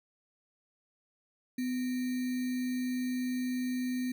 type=tone with sample-and-hold; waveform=sine; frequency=251.6 Hz; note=B3; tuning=32 cents sharp; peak=-30 dBFS; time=1.58-4.12 s; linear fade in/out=5 ms; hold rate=2100 Hz; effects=none